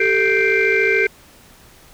sine tone cluster, 390.6 / 444.4 / 1563 / 2095 / 2353 Hz, G4 / A4 / G6 / C7 / D7, -6 / +17 / -6 / +2 / +3 cents, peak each -19 dBFS, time 0-1.07 s, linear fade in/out 5 ms, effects tanh soft clip ceiling -6 dBFS + pink hiss -47 dBFS RMS until 1.93 s

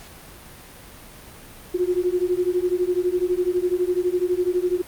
sine beating tone pair, 353.8 / 365.8 Hz, F4 / F#4, +23 / -20 cents, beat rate 12 Hz, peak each -22 / -22 dBFS, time 1.74-4.82 s, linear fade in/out 10 ms, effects pink hiss -43 dBFS RMS until 4.87 s + Opus 48 kbps

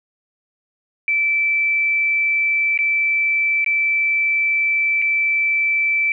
sine tone with dropouts, 2324 Hz, D7, 19 cents flat, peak -15 dBFS, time 1.08-6.12 s, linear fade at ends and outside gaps 1 ms, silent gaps 2.776-2.789 / 3.645-3.662 / 5.018-5.022 s, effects none

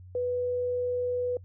sine tone, 493.9 Hz, B4, in tune, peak -26 dBFS, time 0.15-1.37 s, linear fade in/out 2 ms, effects noise-tail reverb RT60 0.1 s tail -26 dB re dry + added 91 Hz sine -45 dBFS peak until 1.44 s

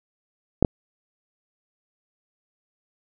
clicks, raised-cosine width 2 ms, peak -3 dBFS, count 2, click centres 0.626 / 0.648 s, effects none

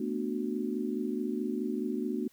sine chord, B minor seventh, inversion third, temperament just, 222.2 / 246.9 / 296.3 / 370.4 Hz, A3 / B3 / D4 / F#4, +17 / 0 / +15 / +2 cents, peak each -35 / -35 / -36 / -36 dBFS, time 0-2.28 s, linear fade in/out 5 ms, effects white hiss -65 dBFS RMS until 2.32 s

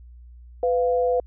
sine tone pair together, 500.2 / 698 Hz, B4 / F5, +22 / -1 cents, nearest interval tritone, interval 577 cents, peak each -19 / -25 dBFS, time 0.63-1.2 s, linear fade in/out 2 ms, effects added 60 Hz sine -42 dBFS peak until 1.26 s

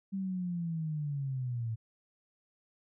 sine linear sweep, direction down, 196.2 to 110 Hz, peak -32 dBFS, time 0.12-1.76 s, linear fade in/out 20 ms, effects none

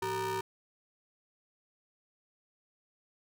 40% pulse ring-modulated tone, 277.2 Hz, C#4, in tune, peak -28 dBFS, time 0.02-0.41 s, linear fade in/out 5 ms, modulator 660 Hz, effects none

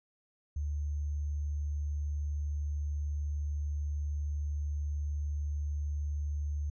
sine tone with sample-and-hold, 73.42 Hz, D2, in tune, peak -31 dBFS, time 0.56-6.7 s, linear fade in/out 5 ms, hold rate 6300 Hz, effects resampled to 16000 Hz

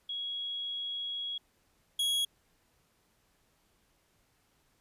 sine / 45% pulse tone pair in turn, 3322 / 3322 Hz, G#7 / G#7, 0 / 0 cents, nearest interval unison, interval 0 cents, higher neither, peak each -34 / -27 dBFS, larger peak second, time 0.09-1.38 / 1.99-2.25 s, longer first, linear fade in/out 5 ms, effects pink hiss -71 dBFS RMS until 4.8 s + resampled to 32000 Hz

